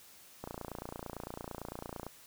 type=click train; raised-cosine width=1 ms; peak=-26 dBFS; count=48; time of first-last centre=0.44-2.066 s; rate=28.9 Hz; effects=white hiss -57 dBFS RMS until 2.26 s